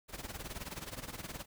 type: noise with tremolo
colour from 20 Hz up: pink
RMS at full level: -41 dBFS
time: 0.08-1.46 s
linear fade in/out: 50 ms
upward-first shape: sine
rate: 19 Hz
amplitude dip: 80%
effects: none